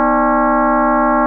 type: tone with frequency modulation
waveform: sine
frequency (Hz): 246.9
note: B3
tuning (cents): 0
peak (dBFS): -10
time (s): 0-1.26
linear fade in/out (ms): 0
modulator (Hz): 280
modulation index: 4.1
effects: none